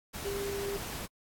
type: tone in noise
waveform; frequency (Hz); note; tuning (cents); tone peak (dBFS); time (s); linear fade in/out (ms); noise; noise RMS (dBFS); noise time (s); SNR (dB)
sine; 399.7; G4; +34; -33; 0.24-0.78; 20; pink; -40; 0.13-1.07; +4
effects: AAC 64 kbps